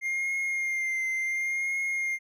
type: tone with vibrato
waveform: triangle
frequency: 2115 Hz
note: C7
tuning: 18 cents sharp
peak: -25 dBFS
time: 0.01-2.19 s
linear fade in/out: 50 ms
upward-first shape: triangle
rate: 0.7 Hz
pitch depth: 33 cents each way
effects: none